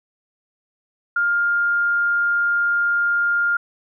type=tone; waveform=sine; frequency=1406 Hz; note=F6; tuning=11 cents sharp; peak=-16 dBFS; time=1.16-3.57 s; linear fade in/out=5 ms; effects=none